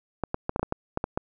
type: clicks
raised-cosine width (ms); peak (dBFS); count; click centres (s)
1; -12; 10; 0.237 / 0.344 / 0.494 / 0.561 / 0.595 / 0.63 / 0.724 / 0.974 / 1.041 / 1.175
effects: none